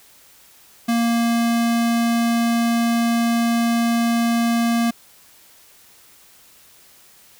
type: tone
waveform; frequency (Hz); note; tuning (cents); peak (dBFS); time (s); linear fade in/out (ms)
square; 233.1; A#3; 0; -17; 0.88-4.91; 10
effects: white hiss -50 dBFS RMS until 7.39 s